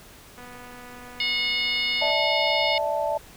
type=click train; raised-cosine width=0.5 ms; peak=-30 dBFS; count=426; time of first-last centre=0.38-2.108 s; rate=246 Hz
type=harmonic tone; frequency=725 Hz; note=F#5; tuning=35 cents flat; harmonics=3 / 4 / 5 / 6 / 7; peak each=-26 / -28 / -30 / -32 / -33 dBFS; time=1.2-2.78 s; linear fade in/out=2 ms
type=chord; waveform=sine; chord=D suspended second; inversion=none; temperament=equal with one note detuned; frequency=587.3 / 652.1 / 880 Hz; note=D5 / E5 / A5; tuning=0 / -19 / 0 cents; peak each=-27 dBFS; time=2.01-3.18 s; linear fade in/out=10 ms
effects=pink hiss -48 dBFS RMS until 3.36 s